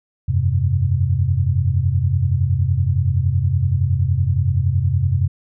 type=chord; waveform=sine; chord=F suspended second; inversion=none; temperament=equal; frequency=87.31 / 98 / 130.81 Hz; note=F2 / G2 / C3; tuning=0 / 0 / 0 cents; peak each=-19 dBFS; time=0.28-5.28 s; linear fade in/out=10 ms; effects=none